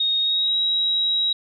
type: tone with pitch glide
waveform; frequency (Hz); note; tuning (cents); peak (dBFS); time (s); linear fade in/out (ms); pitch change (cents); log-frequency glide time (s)
sine; 3727 to 3843; A#7 to B7; -1 to -48; -18; 0-1.33; 5; +53; 0.2-0.56
effects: none